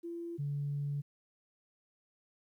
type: tone pair in turn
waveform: sine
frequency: 340 / 143.41 Hz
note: F4 / D3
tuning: -46 / -41 cents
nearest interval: octave + minor third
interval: 1495 cents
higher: first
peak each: -38 / -32 dBFS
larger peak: second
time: 0.03-0.38 / 0.38-1.02 s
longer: second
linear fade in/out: 20 ms
effects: tanh soft clip ceiling -28 dBFS + 12-bit